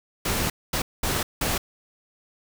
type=noise bursts at uneven times; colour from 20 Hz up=pink; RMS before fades=-25 dBFS; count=4; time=0.25-0.5 / 0.73-0.82 / 1.03-1.23 / 1.41-1.58 s; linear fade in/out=5 ms; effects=none